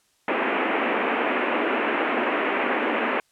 pink band-pass noise, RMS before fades -24 dBFS, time 0.28-3.2 s, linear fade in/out 2 ms, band 240 to 2700 Hz, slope 48 dB/octave, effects white hiss -65 dBFS RMS until 3.31 s + low-pass 10000 Hz 12 dB/octave

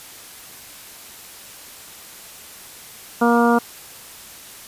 harmonic tone, 236.2 Hz, A#3, 23 cents sharp, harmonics 1 / 2 / 3 / 4 / 5 / 6, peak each -16 / -19 / -21 / -22 / -23 / -24 dBFS, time 3.21-3.59 s, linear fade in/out 10 ms, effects white hiss -40 dBFS RMS until 4.67 s + resampled to 32000 Hz

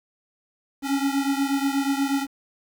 square beating tone pair, 273.9 / 282.2 Hz, C#4 / C#4, -21 / +31 cents, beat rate 8.3 Hz, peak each -24 / -27 dBFS, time 0.82-2.27 s, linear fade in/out 50 ms, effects 8-bit

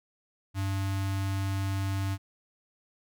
square tone with notch filter, 97.3 Hz, G2, 12 cents flat, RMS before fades -30 dBFS, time 0.54-2.18 s, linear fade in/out 50 ms, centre 490 Hz, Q 1.8, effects none

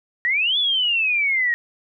sine exponential two-way sweep, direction up then down, 1866 to 3500 to 1866 Hz, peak -17 dBFS, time 0.25-1.54 s, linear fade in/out 0 ms, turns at 0.58 s, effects none

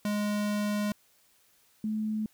square / sine tone pair in turn, 207.7 / 215.8 Hz, G#3 / A3, 0 / -33 cents, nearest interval minor second, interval 67 cents, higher second, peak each -28 dBFS, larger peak neither, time 0.05-0.92 / 1.84-2.26 s, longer first, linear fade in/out 2 ms, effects white hiss -65 dBFS RMS until 2.33 s

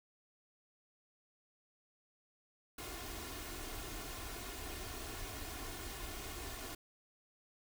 pink noise with comb filter, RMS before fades -45 dBFS, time 2.78-6.75 s, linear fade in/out 5 ms, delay 2.8 ms, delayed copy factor +0.6, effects none

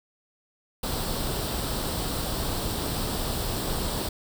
pink noise with comb filter, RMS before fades -29 dBFS, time 0.83-4.09 s, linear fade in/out 5 ms, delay 0.23 ms, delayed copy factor +0.55, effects none

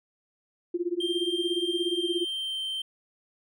sine tone with tremolo, 349.2 Hz, F4, in tune, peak -23 dBFS, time 0.74-2.25 s, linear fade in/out 5 ms, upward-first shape sine, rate 17 Hz, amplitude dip 95%
triangle tone with pitch glide, 3173 to 3124 Hz, G7 to G7, +20 to -7 cents, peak -28 dBFS, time 1-2.82 s, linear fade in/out 5 ms, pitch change -27 cents, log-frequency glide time 1.91-2.6 s
effects none

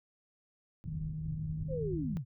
white low-pass noise, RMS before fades -42 dBFS, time 0.84-2.17 s, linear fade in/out 0 ms, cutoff 150 Hz, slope 24 dB/octave
sine tone, 155.6 Hz, D#3, in tune, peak -36 dBFS, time 0.87-2.18 s, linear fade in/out 10 ms
sine linear sweep, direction down, 554.4 to 106.7 Hz, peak -34 dBFS, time 1.68-2.25 s, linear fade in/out 50 ms
effects none

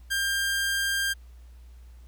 sawtooth tone, 1596 Hz, G6, 31 cents sharp, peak -21 dBFS, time 0.1-1.14 s, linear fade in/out 20 ms, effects added 60 Hz sine -45 dBFS peak until 2.07 s + pink hiss -64 dBFS RMS until 2.07 s

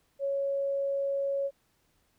sine tone, 554.4 Hz, C#5, in tune, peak -27 dBFS, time 0.19-1.51 s, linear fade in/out 50 ms, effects pink hiss -71 dBFS RMS until 2.18 s

